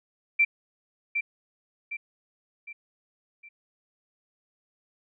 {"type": "tone with echo", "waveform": "sine", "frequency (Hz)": 2349, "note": "D7", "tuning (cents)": 0, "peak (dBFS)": -17, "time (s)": [0.39, 0.45], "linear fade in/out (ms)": 10, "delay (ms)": 760, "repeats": 4, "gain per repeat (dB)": -7, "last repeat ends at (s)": 3.49, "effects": []}